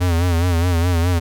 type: tone with vibrato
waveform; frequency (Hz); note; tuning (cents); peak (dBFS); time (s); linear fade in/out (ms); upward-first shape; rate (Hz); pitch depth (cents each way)
square; 86.4; F2; -18; -15; 0-1.2; 20; sine; 4.8; 79
effects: none